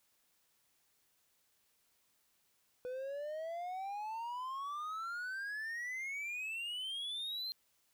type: exponential sweep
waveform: triangle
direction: up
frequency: 493.9 to 4186 Hz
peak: -37 dBFS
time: 2.85-7.52 s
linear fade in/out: 0 ms
effects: white hiss -75 dBFS RMS until 7.93 s